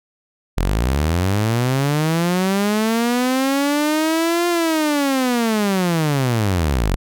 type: linear two-way sweep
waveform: sawtooth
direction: up then down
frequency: 39.44 to 350 to 39.44 Hz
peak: -12 dBFS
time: 0.57-6.96 s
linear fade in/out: 10 ms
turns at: 4.48 s
effects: none